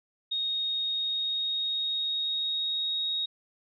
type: tone with pitch glide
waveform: sine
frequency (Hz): 3729 to 3764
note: A#7 to A#7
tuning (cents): 0 to +16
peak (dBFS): -27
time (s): 0.31-3.26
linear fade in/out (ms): 10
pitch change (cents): +16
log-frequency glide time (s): 0.84-3.02
effects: none